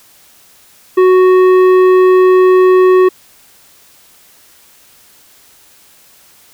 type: tone with tanh clipping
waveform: triangle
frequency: 370 Hz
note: F#4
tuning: in tune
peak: -6 dBFS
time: 0.97-3.09 s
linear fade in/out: 10 ms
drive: 15 dB
effects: white hiss -45 dBFS RMS until 6.53 s